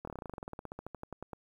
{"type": "slowing click train", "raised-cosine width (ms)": 1, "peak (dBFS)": -27, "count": 24, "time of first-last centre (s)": [0.05, 1.332], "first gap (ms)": 24, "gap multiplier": 1.07, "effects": ["10-bit"]}